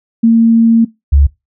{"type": "tone pair in turn", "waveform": "sine", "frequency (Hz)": [228.4, 70.66], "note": ["A#3", "C#2"], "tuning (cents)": [-35, 34], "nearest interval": "octave + minor sixth", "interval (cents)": 2031, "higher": "first", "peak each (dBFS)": -4, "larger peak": "neither", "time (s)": [[0.23, 0.85], [1.12, 1.27]], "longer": "first", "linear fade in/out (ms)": 10, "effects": ["noise-tail reverb RT60 0.2 s tail -21 dB re dry"]}